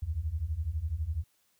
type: beating tone pair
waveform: sine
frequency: 72 / 84 Hz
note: D2 / E2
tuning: -34 / +33 cents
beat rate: 12 Hz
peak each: -34 / -32 dBFS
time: 0.02-1.24 s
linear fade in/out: 10 ms
effects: white hiss -71 dBFS RMS until 1.59 s